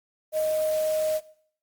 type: tone in noise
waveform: sine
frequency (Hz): 622.3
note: D#5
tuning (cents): 0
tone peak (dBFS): -22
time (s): 0.32-1.21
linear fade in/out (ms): 50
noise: white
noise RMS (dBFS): -39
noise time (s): 0.32-1.21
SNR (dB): +14
effects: noise-tail reverb RT60 0.6 s tail -19 dB re dry + Opus 32 kbps